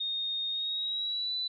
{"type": "tone with pitch glide", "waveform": "sine", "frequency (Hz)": [3696, 3984], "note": ["A#7", "B7"], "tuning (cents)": [-16, 14], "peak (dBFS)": -30, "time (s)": [0, 1.48], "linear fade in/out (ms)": 10, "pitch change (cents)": 130, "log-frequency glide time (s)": [0.5, 1.35], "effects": []}